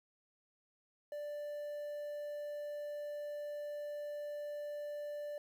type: tone with quantisation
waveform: triangle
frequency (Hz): 588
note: D5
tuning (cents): +2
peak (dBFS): -38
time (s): 1.12-5.38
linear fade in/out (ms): 2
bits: 11
effects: none